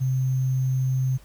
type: tone with sample-and-hold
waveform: sine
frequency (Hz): 130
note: C3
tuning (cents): -11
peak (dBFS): -20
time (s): 0-1.18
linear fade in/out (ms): 20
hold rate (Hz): 6300
effects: added 50 Hz sine -49 dBFS peak until 1.24 s + pink hiss -55 dBFS RMS until 1.24 s